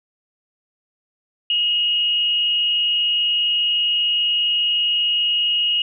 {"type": "tone with frequency modulation", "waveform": "sine", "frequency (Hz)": 2875, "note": "F7", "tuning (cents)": 50, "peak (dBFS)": -16, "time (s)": [1.5, 5.82], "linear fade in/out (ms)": 2, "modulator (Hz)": 263, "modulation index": 0.23, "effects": []}